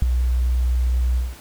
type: tone with ADSR envelope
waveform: sine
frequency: 61.74 Hz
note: B1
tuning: in tune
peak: -7 dBFS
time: 0.02-1.36 s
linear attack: 4 ms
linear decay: 4 ms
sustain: -9 dB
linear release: 200 ms
effects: tanh soft clip ceiling -3 dBFS + pink hiss -43 dBFS RMS until 1.4 s